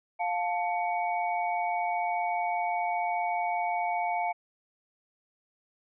sine tone cluster, 704 / 879 / 2243 Hz, F5 / A5 / C#7, +14 / -2 / +20 cents, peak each -29 / -31 / -36 dBFS, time 0.19-4.33 s, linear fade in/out 20 ms, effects none

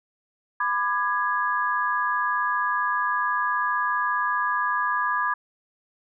sine chord, G# diminished, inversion first, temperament just, 996.7 / 1196.1 / 1661.2 Hz, B5 / D6 / G#6, +16 / +31 / 0 cents, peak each -26 dBFS, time 0.6-5.34 s, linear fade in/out 5 ms, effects none

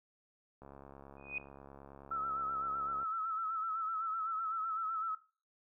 click train, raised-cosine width 1 ms, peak -38 dBFS, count 168, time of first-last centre 0.62-3.03 s, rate 69.3 Hz
sine tone with exponential growth, 2489 Hz, D#7, in tune, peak -32 dBFS, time 1.17-1.38 s, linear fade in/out 2 ms, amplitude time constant 45 ms
sine tone with vibrato, 1312 Hz, E6, 9 cents flat, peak -34 dBFS, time 2.11-5.15 s, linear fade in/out 5 ms, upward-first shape sine, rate 7.9 Hz, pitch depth 52 cents each way
effects noise-tail reverb RT60 0.4 s tail -19 dB re dry

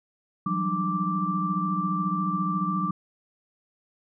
sine tone cluster, 164.9 / 182.9 / 197.2 / 299 / 1173 Hz, E3 / F#3 / G3 / D4 / D6, +1 / -20 / +11 / +31 / -2 cents, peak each -35 / -28 / -33 / -35 / -27 dBFS, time 0.46-2.91 s, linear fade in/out 5 ms, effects none

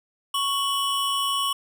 square tone pair together, 1108.7 / 2980 Hz, C#6 / F#7, 0 / +12 cents, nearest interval octave + perfect fourth, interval 1712 cents, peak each -26 dBFS, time 0.34-1.53 s, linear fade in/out 5 ms, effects none

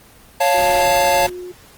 square chord, Db augmented, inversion none, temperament equal, 554.4 / 698.5 / 880 Hz, Db5 / F5 / A5, 0 / 0 / 0 cents, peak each -18 dBFS, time 0.4-1.27 s, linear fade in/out 10 ms
sine tone with tremolo, 360 Hz, F#4, 47 cents flat, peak -27 dBFS, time 0.54-1.52 s, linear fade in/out 5 ms, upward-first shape sine, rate 1.6 Hz, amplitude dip 40%
pink noise, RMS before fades -31 dBFS, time 0.57-1.3 s, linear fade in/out 10 ms
effects pink hiss -46 dBFS RMS until 1.77 s + Opus 24 kbps

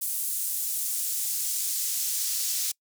pink noise with high-pass filter sweep, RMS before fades -29 dBFS, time 0.01-2.72 s, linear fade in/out 10 ms, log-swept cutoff 9900 to 5600 Hz, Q 1, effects noise-tail reverb RT60 0.1 s tail -25 dB re dry

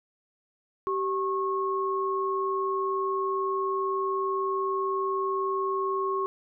sine tone pair together, 386.6 / 1091 Hz, G4 / C#6, -24 / -28 cents, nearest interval octave + tritone, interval 1796 cents, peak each -28 dBFS, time 0.87-6.26 s, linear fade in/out 0 ms, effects none

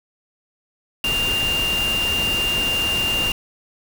sine tone in noise, 2795 Hz, F7, 1 cent sharp, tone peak -19 dBFS, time 1.04-3.32 s, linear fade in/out 2 ms, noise pink, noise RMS -27 dBFS, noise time 1.04-3.32 s, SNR +5 dB, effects none

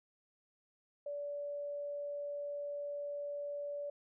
sine tone, 577 Hz, D5, 31 cents flat, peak -38 dBFS, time 1.06-3.9 s, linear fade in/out 5 ms, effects none

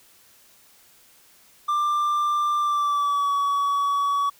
triangle tone with pitch glide, 1186 to 1132.4 Hz, D6 to C#6, +17 to +37 cents, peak -18 dBFS, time 1.68-4.3 s, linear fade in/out 10 ms, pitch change -80 cents, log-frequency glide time 2.59-3.32 s, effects white hiss -55 dBFS RMS until 4.39 s

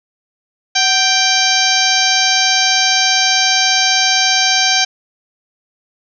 harmonic tone with a mistuned harmonic, 785 Hz, G5, 2 cents sharp, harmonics 1 / 2 / 3 / 4 / 5 / 6 / 7 / 8, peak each -19 / -19 / -19 / -19 / -19 / -19 / -19 / -19 dBFS, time 0.75-4.85 s, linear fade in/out 10 ms, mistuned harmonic 1, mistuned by -70 cents, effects none

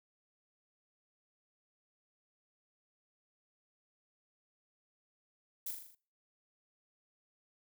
violet noise with echo, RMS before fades -39 dBFS, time 5.66-5.71 s, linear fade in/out 5 ms, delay 40 ms, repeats 6, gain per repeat -4 dB, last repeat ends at 5.95 s, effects noise-tail reverb RT60 0.4 s tail -21 dB re dry

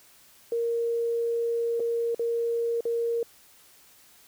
sine tone with dropouts, 466.3 Hz, A#4, 1 cent sharp, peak -24 dBFS, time 0.52-3.23 s, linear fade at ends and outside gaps 2 ms, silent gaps 1.797-1.802 / 2.147-2.194 / 2.807-2.853 s, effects white hiss -56 dBFS RMS until 4.27 s

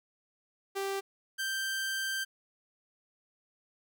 sawtooth tone pair in turn, 392 / 1568 Hz, G4 / G6, 0 / 0 cents, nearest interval 2 octaves, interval 2400 cents, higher second, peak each -28 dBFS, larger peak neither, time 0.75-1.01 / 1.38-2.25 s, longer second, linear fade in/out 20 ms, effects none

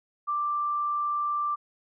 sine tone, 1178 Hz, D6, 5 cents sharp, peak -25 dBFS, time 0.27-1.56 s, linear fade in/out 20 ms, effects none

